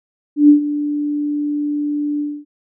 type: tone with ADSR envelope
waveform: sine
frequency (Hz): 293.7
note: D4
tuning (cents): 0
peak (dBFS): -3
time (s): 0.36-2.45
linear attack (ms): 130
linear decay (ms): 110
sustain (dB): -14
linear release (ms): 250
effects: none